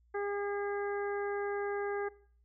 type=harmonic tone; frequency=405.5 Hz; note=G#4; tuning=41 cents flat; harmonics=1 / 2 / 3 / 4 / 5; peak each=-34 / -40 / -45 / -43 / -49 dBFS; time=0.14-2.09 s; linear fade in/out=10 ms; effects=noise-tail reverb RT60 0.5 s tail -20 dB re dry + added 59 Hz sine -64 dBFS peak until 2.44 s